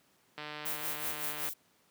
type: click train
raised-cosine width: 0.3 ms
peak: -25 dBFS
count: 167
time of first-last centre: 0.38-1.487 s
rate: 150 Hz
type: noise with tremolo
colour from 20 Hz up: violet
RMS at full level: -35 dBFS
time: 0.65-1.54 s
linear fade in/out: 10 ms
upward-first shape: sine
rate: 5.3 Hz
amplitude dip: 65%
effects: pink hiss -68 dBFS RMS until 1.9 s + high-pass 150 Hz 12 dB/octave